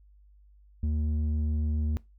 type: tone with low-pass filter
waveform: square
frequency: 75.6 Hz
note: D#2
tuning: 49 cents flat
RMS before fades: -28 dBFS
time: 0.83-1.97 s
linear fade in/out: 0 ms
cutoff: 170 Hz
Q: 3.1
effects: noise-tail reverb RT60 0.2 s tail -20 dB re dry + added 50 Hz sine -54 dBFS peak until 2.18 s